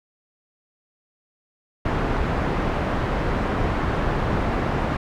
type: low-pass noise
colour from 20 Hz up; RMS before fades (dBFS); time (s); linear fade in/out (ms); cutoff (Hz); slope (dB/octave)
pink; -23; 1.85-4.97; 5; 1500; 12
effects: none